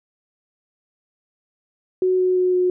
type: tone with pitch steps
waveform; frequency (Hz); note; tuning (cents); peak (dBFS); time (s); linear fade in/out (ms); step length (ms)
sine; 370 / 367.7 / 365.3 / 363; F#4 / F#4 / F#4 / F#4; 0 / -11 / -22 / -33; -15; 2.02-2.7; 2; 170
effects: none